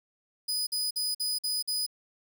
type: tone bursts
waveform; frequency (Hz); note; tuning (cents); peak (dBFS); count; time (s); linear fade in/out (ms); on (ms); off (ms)
sawtooth; 4978; D#8; 0; -25; 6; 0.48-1.865; 10; 190; 49
effects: none